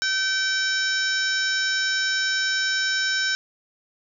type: harmonic tone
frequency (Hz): 770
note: G5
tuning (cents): -31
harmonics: 2 / 3 / 4 / 5 / 6 / 7 / 8 / 9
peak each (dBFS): -23 / -35 / -35 / -30 / -38 / -27 / -38 / -37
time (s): 0.02-3.35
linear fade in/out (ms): 0
effects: none